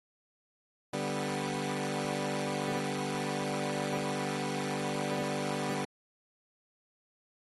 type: chord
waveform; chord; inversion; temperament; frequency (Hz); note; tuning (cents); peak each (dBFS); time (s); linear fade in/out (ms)
15% pulse; G major; second; equal; 146.83 / 196 / 246.9; D3 / G3 / B3; 0 / 0 / 0; -30; 0.93-5.85; 5
effects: AAC 32 kbps